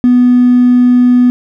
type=tone with hard clipping; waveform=triangle; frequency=246.9 Hz; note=B3; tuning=in tune; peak=-4 dBFS; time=0.04-1.3 s; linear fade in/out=0 ms; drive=3 dB; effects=none